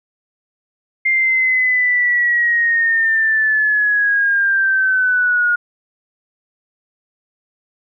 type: linear sweep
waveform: sine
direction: down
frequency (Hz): 2109 to 1431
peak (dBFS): -12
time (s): 1.05-5.56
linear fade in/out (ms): 10
effects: none